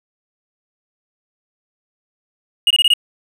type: tone bursts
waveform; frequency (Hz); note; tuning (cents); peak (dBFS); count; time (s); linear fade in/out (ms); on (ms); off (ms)
triangle; 2871; F7; +47; -8; 5; 2.67-2.937; 2; 35; 23
effects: none